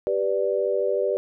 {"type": "chord", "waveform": "sine", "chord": "G major", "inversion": "none", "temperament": "equal", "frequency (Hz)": [392, 493.9, 587.3], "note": ["G4", "B4", "D5"], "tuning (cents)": [0, 0, 0], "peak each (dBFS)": -25, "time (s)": [0.07, 1.17], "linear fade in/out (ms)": 0, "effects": []}